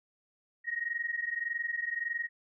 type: tone pair together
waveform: sine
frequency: 1867 / 1888.7 Hz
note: A#6 / A#6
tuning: +2 / +22 cents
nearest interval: unison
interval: 20 cents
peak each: -35 / -34 dBFS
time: 0.64-2.29 s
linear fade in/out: 50 ms
effects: none